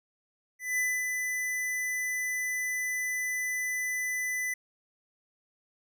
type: tone with ADSR envelope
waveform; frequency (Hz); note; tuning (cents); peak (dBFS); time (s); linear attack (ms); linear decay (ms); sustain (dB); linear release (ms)
square; 2000; B6; +21; -26; 0.59-4.54; 190; 250; -4; 6
effects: none